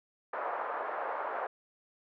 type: band-pass noise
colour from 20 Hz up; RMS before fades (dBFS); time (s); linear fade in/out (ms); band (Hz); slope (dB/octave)
pink; -36; 0.33-1.47; 5; 550 to 1400; 24
effects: none